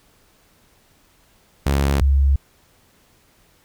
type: tone pair in turn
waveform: sawtooth / sine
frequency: 69.7 / 68.86 Hz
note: C#2 / C#2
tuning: +10 / -11 cents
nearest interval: unison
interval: 21 cents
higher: first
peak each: -12 dBFS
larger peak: neither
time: 1.66-2.01 / 2.01-2.36 s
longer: neither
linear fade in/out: 5 ms
effects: pink hiss -57 dBFS RMS until 3.64 s